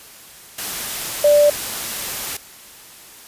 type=tone in noise; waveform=sine; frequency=587.3 Hz; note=D5; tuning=in tune; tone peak=-9 dBFS; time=1.24-1.5 s; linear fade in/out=5 ms; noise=white; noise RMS=-26 dBFS; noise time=0.58-2.37 s; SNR=+14 dB; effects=white hiss -42 dBFS RMS until 3.27 s + resampled to 32000 Hz